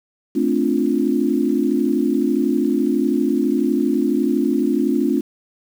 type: chord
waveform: sine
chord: D minor seventh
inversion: second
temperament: equal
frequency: 220 / 261.6 / 293.7 / 349.2 Hz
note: A3 / C4 / D4 / F4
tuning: 0 / 0 / 0 / 0 cents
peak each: -22 / -20 / -20 / -22 dBFS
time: 0.35-5.21 s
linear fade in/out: 10 ms
effects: 7-bit